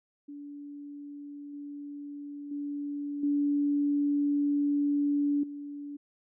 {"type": "tone with level steps", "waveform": "sine", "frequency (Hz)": 288.1, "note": "D4", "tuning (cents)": -33, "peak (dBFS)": [-40, -38, -32, -24, -37], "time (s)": [0.28, 5.97], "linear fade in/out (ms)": 10, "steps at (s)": [1.53, 2.51, 3.23, 5.43], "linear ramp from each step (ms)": 5, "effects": []}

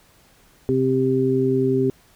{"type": "harmonic tone", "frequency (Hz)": 131.1, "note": "C3", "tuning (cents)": 4, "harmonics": [1, 2, 3], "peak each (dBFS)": [-24, -21, -19], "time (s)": [0.69, 1.9], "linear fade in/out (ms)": 0, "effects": ["pink hiss -55 dBFS RMS until 2.15 s"]}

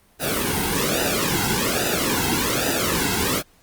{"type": "noise with flanger", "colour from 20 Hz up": "pink", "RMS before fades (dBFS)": -22, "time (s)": [0.19, 3.43], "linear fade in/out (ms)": 50, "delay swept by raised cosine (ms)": [0.91, 1.71], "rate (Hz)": 1.2, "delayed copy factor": -0.95, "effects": ["pink hiss -57 dBFS RMS until 3.62 s", "Opus 32 kbps"]}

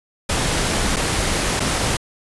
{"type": "noise with dropouts", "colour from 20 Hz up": "pink", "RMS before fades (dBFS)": -20, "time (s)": [0.29, 1.97], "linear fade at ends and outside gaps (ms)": 5, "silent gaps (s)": [[0.962, 0.966], [1.597, 1.602]], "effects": ["resampled to 24000 Hz"]}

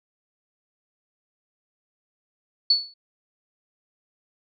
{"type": "tone with exponential decay", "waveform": "sine", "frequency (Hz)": 4435, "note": "C#8", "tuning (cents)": 0, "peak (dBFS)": -12, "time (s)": [2.7, 2.94], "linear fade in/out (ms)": 5, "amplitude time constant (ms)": 51, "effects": []}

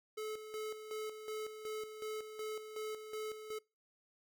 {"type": "tone with tremolo", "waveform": "square", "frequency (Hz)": 431.7, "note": "A4", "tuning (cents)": -33, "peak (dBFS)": -40, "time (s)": [0.17, 3.59], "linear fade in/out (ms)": 10, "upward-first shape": "square", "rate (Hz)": 2.7, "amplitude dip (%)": 60, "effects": ["noise-tail reverb RT60 0.3 s tail -26 dB re dry"]}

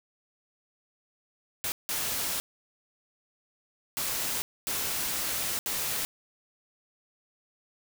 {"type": "noise bursts at uneven times", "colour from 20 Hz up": "white", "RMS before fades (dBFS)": -31, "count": 5, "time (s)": [[1.64, 1.72], [1.89, 2.4], [3.97, 4.42], [4.67, 5.59], [5.66, 6.05]], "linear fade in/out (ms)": 0, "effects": []}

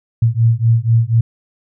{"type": "beating tone pair", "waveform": "sine", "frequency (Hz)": [113, 117.1], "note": ["A2", "A#2"], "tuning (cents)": [47, 8], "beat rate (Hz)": 4.1, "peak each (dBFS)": -13, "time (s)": [0.22, 1.21], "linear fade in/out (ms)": 5, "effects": []}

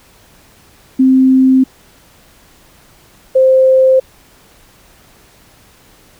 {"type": "tone pair in turn", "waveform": "sine", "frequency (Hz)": [261.6, 523.2], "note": ["C4", "C5"], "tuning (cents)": [0, 0], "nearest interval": "octave", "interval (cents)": 1200, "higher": "second", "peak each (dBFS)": -5, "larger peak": "neither", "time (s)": [[0.99, 1.64], [3.35, 4]], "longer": "neither", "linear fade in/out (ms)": 10, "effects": ["pink hiss -46 dBFS RMS until 6.19 s"]}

